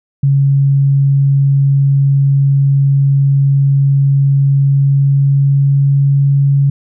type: tone with pitch glide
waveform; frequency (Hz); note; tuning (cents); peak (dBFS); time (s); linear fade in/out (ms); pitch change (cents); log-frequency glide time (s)
sine; 138.59 to 139.55; C#3 to C#3; 0 to +12; -7; 0.23-6.7; 5; +12; 4.58-6.25
effects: none